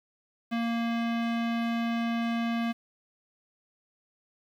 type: tone with low-pass filter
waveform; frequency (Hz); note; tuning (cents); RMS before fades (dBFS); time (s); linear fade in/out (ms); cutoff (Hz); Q
square; 232.1; A#3; -7; -29; 0.51-2.73; 20; 2900; 1.4
effects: 9-bit